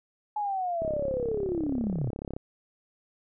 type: linear sweep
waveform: sine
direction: down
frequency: 852 to 110 Hz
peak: -27 dBFS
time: 0.36-2.1 s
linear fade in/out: 5 ms
type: click train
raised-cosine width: 2 ms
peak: -22 dBFS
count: 54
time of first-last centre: 0.82-2.365 s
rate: 34.3 Hz
effects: none